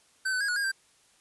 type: tone with pitch steps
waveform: square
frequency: 1537 / 1507 / 1636 / 1460 / 1625 / 1573 Hz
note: G6 / F#6 / G#6 / F#6 / G#6 / G6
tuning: -35 / +31 / -26 / -24 / -38 / +6 cents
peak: -27 dBFS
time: 0.25-0.718 s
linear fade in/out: 10 ms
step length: 78 ms
effects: white hiss -63 dBFS RMS until 1.2 s + resampled to 24000 Hz